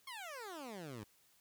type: exponential sweep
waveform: 15% pulse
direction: down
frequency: 1108.7 to 98 Hz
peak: -39 dBFS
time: 0.07-1.04 s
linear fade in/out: 5 ms
effects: white hiss -70 dBFS RMS until 1.4 s

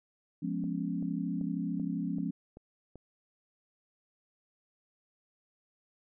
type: chord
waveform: sine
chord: C# dominant seventh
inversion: first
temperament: equal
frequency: 174.61 / 207.7 / 246.9 / 277.2 Hz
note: E#3 / G#3 / B3 / C#4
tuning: 0 / 0 / 0 / 0 cents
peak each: -35 / -37 / -39 / -36 dBFS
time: 0.42-2.31 s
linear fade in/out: 10 ms
type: click train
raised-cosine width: 2 ms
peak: -35 dBFS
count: 7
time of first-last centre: 0.64-2.957 s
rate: 2.59 Hz
effects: none

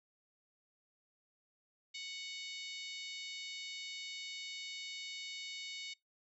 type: harmonic tone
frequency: 740 Hz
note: F#5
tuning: in tune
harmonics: 3 / 4 / 5 / 6 / 7 / 8 / 9 / 10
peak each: -48 / -50 / -48 / -50 / -56 / -57 / -61 / -58 dBFS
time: 1.94-5.94 s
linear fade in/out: 10 ms
effects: noise-tail reverb RT60 0.2 s tail -26 dB re dry

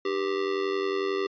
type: tone with amplitude modulation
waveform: square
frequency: 392 Hz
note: G4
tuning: in tune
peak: -23 dBFS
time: 0.05-1.27 s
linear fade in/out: 5 ms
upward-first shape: sine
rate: 91.1 Hz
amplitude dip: 75%
effects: resampled to 11025 Hz

